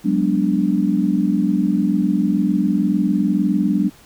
sine chord, G# half-diminished seventh, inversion third, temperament equal with one note detuned, 185 / 204.9 / 246.9 / 293.7 Hz, F#3 / G#3 / B3 / D4, 0 / -23 / 0 / 0 cents, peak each -20 / -19 / -23 / -20 dBFS, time 0.04-3.9 s, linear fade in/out 20 ms, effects pink hiss -48 dBFS RMS until 4.05 s

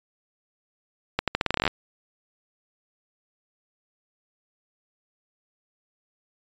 accelerating click train, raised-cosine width 0.3 ms, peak -6 dBFS, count 14, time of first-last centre 1.19-1.677 s, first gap 87 ms, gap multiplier 0.84, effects resampled to 16000 Hz

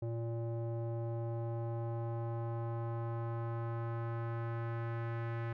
square tone with low-pass filter sweep, 116 Hz, A#2, 8 cents flat, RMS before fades -38 dBFS, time 0.02-5.53 s, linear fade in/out 5 ms, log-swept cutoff 530 to 1800 Hz, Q 1.7, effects none

